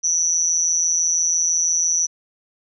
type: tone with amplitude modulation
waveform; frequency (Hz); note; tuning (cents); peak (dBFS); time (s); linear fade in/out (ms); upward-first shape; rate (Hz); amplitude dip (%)
sine; 5920; F#8; 0; -12; 0.03-2.07; 20; sine; 166; 100
effects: none